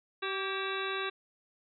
harmonic tone with a mistuned harmonic, 385.1 Hz, G4, 31 cents flat, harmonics 1 / 2 / 3 / 4 / 5 / 6 / 7 / 9 / 10, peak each -37 / -46 / -38 / -39 / -46 / -44 / -41 / -45 / -42 dBFS, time 0.22-1.1 s, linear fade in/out 10 ms, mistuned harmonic 4, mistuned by +54 cents, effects none

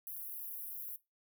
pink high-pass noise, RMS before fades -44 dBFS, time 0.07-0.96 s, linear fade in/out 0 ms, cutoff 11000 Hz, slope 96 dB/octave, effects noise-tail reverb RT60 0.2 s tail -19 dB re dry

